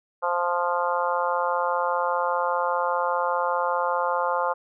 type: harmonic tone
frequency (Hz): 175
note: F3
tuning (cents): +4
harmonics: 3 / 4 / 5 / 6 / 7 / 8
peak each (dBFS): -27 / -32 / -27 / -28 / -30 / -33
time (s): 0.22-4.54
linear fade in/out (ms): 20
effects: none